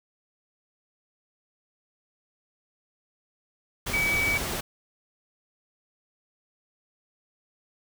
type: tone in noise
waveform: sine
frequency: 2282 Hz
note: C#7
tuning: 50 cents sharp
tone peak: -23 dBFS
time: 3.93-4.38 s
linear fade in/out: 10 ms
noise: pink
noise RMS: -31 dBFS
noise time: 3.86-4.61 s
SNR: +5 dB
effects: none